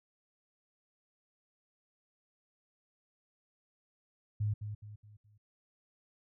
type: tone with echo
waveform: sine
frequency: 105.1 Hz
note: G#2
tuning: 21 cents sharp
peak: -29 dBFS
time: 4.4-4.54 s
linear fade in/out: 10 ms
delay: 210 ms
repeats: 4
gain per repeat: -8 dB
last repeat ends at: 5.38 s
effects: none